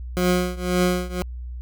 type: tone with tremolo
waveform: 20% pulse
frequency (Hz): 180.1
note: F#3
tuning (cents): -46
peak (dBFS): -11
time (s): 0.17-1.22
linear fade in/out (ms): 0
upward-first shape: triangle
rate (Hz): 1.9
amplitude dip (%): 95
effects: added 61 Hz sine -30 dBFS peak until 1.61 s